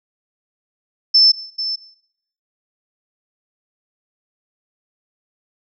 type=tone with echo; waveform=sine; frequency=5290 Hz; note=E8; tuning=5 cents sharp; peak=-8 dBFS; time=1.14-1.32 s; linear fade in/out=10 ms; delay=440 ms; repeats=1; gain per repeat=-12 dB; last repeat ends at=1.76 s; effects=noise-tail reverb RT60 0.7 s tail -17 dB re dry